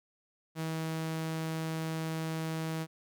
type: tone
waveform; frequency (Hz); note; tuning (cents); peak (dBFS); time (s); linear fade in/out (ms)
sawtooth; 160.6; E3; -45; -29; 0.55-2.87; 50
effects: none